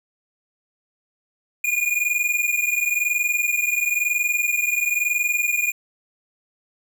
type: tone pair together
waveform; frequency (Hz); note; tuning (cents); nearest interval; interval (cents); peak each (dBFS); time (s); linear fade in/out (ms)
square; 2425 / 2446; D#7 / D#7; -45 / -30; unison; 15; -23; 1.64-5.72; 5
effects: none